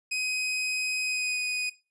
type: tone with pitch glide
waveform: sawtooth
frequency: 2515 to 2488 Hz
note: D#7 to D#7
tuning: +18 to -1 cents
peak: -24 dBFS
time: 0.11-1.7 s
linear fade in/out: 10 ms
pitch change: -19 cents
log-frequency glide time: 1.03-1.39 s
effects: noise-tail reverb RT60 0.3 s tail -19 dB re dry + resampled to 22050 Hz